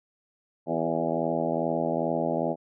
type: harmonic tone with a mistuned harmonic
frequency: 82.41 Hz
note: E2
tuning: in tune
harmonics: 2 / 3 / 4 / 5 / 6 / 7 / 8 / 9 / 10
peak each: -34 / -32 / -33 / -36 / -34 / -31 / -31 / -36 / -36 dBFS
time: 0.66-2.56 s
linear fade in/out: 50 ms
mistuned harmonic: 5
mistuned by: -29 cents
effects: none